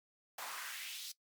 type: noise with high-pass filter sweep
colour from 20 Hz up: pink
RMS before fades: -45 dBFS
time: 0.38-1.12 s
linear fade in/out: 5 ms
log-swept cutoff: 780 to 4600 Hz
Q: 2.1
effects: noise-tail reverb RT60 0.1 s tail -19 dB re dry + MP3 96 kbps